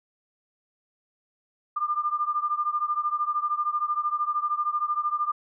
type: beating tone pair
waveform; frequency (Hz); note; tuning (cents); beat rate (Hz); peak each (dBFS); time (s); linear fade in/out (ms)
sine; 1196 / 1209; D6 / D6; +31 / +50; 13; -26 / -28; 1.76-5.32; 10
effects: none